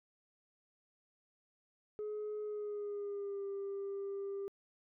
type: tone with pitch glide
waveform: sine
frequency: 422.4 to 396.4 Hz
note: G#4 to G4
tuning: +29 to +19 cents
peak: -36 dBFS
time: 1.99-4.48 s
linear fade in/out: 0 ms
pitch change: -110 cents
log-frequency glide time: 2.43-3.45 s
effects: tanh soft clip ceiling -36 dBFS